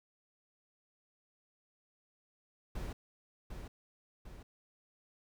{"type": "noise with echo", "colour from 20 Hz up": "brown", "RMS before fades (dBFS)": -40, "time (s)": [2.75, 2.93], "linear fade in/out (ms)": 5, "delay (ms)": 750, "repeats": 2, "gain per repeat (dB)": -5, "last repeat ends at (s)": 4.43, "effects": []}